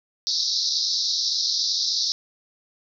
white band-pass noise, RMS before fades -24 dBFS, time 0.27-2.12 s, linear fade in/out 0 ms, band 3800 to 5700 Hz, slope 96 dB/octave, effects none

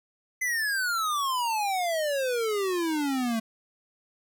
square exponential sweep, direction down, 2052 to 220 Hz, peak -26 dBFS, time 0.41-3.4 s, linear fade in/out 10 ms, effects none

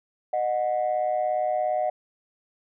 sine tone pair together, 615 / 732.2 Hz, D#5 / F#5, -20 / -18 cents, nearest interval minor third, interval 302 cents, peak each -24 dBFS, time 0.33-1.9 s, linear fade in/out 5 ms, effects tanh soft clip ceiling -17 dBFS

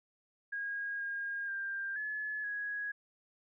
sine tone with pitch steps, 1635 / 1622 / 1591 / 1711 / 1664 Hz, G#6 / G#6 / G6 / A6 / G#6, -28 / -41 / +25 / -49 / +3 cents, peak -35 dBFS, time 0.52-2.92 s, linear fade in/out 10 ms, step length 480 ms, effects none

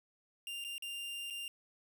45% pulse tone with dropouts, 2794 Hz, F7, in tune, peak -40 dBFS, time 0.47-1.48 s, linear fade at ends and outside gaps 1 ms, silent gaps 0.641-0.647 / 0.781-0.823 / 1.301-1.306 s, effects none

